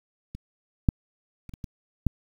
clicks, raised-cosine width 5 ms, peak -24 / -6 / -30 / -27 / -22 / -9 dBFS, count 6, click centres 0.35 / 0.888 / 1.493 / 1.538 / 1.642 / 2.067 s, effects 8-bit

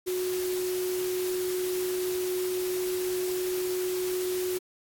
sine tone in noise, 366 Hz, F#4, 19 cents flat, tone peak -27 dBFS, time 0.06-4.59 s, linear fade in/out 20 ms, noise white, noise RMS -38 dBFS, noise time 0.06-4.59 s, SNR +8 dB, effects AAC 64 kbps

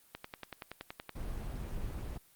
click train, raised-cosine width 0.3 ms, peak -25 dBFS, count 11, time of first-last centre 0.15-1.093 s, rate 10.6 Hz
brown noise, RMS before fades -39 dBFS, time 1.15-2.18 s, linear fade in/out 10 ms
effects white hiss -64 dBFS RMS until 2.35 s + Opus 32 kbps

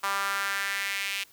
sawtooth tone with high-pass filter sweep, 197.7 Hz, G3, 15 cents sharp, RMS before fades -30 dBFS, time 0.03-1.24 s, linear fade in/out 10 ms, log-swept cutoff 1100 to 2600 Hz, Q 2.8, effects white hiss -57 dBFS RMS until 1.32 s

